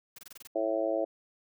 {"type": "noise bursts", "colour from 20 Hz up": "white", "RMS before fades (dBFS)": -47, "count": 7, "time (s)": [0.16, 0.473], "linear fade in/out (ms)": 5, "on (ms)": 25, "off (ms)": 23}
{"type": "harmonic tone", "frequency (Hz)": 110, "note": "A2", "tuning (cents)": 0, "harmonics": [3, 4, 5, 6, 7], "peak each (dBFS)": [-34, -37, -31, -31, -42], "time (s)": [0.55, 1.05], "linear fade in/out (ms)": 10}
{"effects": []}